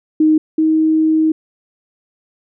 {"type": "tone pair in turn", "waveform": "sine", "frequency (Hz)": [311.1, 315.6], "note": ["D#4", "D#4"], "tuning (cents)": [0, 25], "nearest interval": "unison", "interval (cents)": 25, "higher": "second", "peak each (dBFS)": [-8, -10], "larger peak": "first", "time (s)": [[0.2, 0.38], [0.58, 1.32]], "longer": "second", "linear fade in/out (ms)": 5, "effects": []}